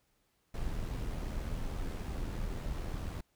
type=noise with amplitude modulation; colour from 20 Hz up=brown; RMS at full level=-35 dBFS; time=0.54-3.21 s; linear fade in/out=5 ms; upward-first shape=sine; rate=81.2 Hz; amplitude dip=40%; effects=pink hiss -75 dBFS RMS until 3.35 s